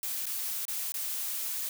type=noise with dropouts; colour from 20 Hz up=blue; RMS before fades=-34 dBFS; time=0.03-1.69 s; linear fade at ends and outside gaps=2 ms; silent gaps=0.257-0.265 / 0.653-0.681 / 0.921-0.941 s; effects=none